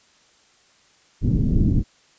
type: low-pass noise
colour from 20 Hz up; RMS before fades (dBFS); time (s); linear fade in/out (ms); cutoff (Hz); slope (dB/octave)
pink; -18; 1.21-1.84; 50; 270; 24
effects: white hiss -57 dBFS RMS until 2.18 s + resampled to 16000 Hz